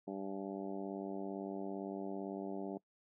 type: harmonic tone with a mistuned harmonic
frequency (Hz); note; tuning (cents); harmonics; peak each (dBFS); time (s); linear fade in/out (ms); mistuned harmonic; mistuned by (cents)
97.8; G2; -4; 2 / 3 / 4 / 5 / 6 / 7 / 8 / 9; -45 / -44 / -45 / -54 / -50 / -50 / -57 / -56; 0.07-2.78; 10; 9; -39
effects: noise-tail reverb RT60 0.1 s tail -22 dB re dry